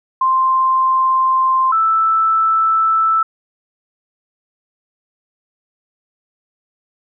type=tone pair in turn; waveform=sine; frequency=1047 / 1319.1 Hz; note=C6 / E6; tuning=+1 / +1 cents; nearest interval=major third; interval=400 cents; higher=second; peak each=-11 dBFS; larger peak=neither; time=0.21-1.72 / 1.72-3.23 s; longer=neither; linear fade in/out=5 ms; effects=none